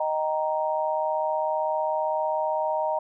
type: chord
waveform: sine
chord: Eb major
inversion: none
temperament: just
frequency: 622.3 / 777.8 / 933.4 Hz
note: Eb5 / G5 / Bb5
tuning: 0 / -14 / +2 cents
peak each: -26 / -31 / -27 dBFS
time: 0-2.99 s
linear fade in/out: 5 ms
effects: none